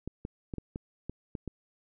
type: clicks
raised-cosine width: 3 ms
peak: -23 dBFS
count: 8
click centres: 0.076 / 0.251 / 0.538 / 0.583 / 0.759 / 1.096 / 1.352 / 1.477 s
effects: none